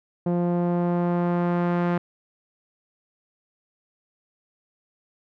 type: tone with low-pass filter sweep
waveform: sawtooth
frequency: 174.61 Hz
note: F3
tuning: in tune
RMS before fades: -23 dBFS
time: 0.26-1.98 s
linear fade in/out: 5 ms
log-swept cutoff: 610 to 1600 Hz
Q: 0.99
effects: none